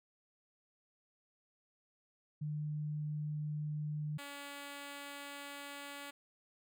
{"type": "tone pair in turn", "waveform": ["sine", "5% pulse"], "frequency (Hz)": [150.5, 284.1], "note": ["D3", "C#4"], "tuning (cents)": [43, 43], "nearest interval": "major seventh", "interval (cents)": 1100, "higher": "second", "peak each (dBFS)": [-36, -34], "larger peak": "second", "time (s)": [[2.41, 4.18], [4.18, 6.11]], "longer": "second", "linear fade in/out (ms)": 10, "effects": []}